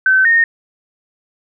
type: tone pair in turn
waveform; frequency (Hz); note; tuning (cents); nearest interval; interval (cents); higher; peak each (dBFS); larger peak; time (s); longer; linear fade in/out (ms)
sine; 1533 / 1843.4; G6 / A#6; -39 / -20; minor third; 319; second; -8; neither; 0.06-0.25 / 0.25-0.44; neither; 2
effects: none